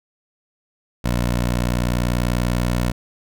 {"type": "tone", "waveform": "15% pulse", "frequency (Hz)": 60.3, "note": "B1", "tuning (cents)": -41, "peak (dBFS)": -12, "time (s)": [1.04, 2.92], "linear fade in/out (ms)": 10, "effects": []}